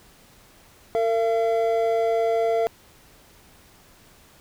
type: tone pair together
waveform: triangle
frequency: 454.2 / 678 Hz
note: A#4 / E5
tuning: -45 / +49 cents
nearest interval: perfect fifth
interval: 694 cents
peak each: -20 dBFS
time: 0.95-2.67 s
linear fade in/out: 0 ms
effects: pink hiss -53 dBFS RMS until 4.4 s

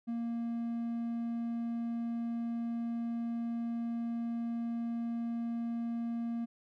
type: tone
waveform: triangle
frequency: 233.1 Hz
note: A#3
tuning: in tune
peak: -31 dBFS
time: 0.07-6.46 s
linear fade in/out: 20 ms
effects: none

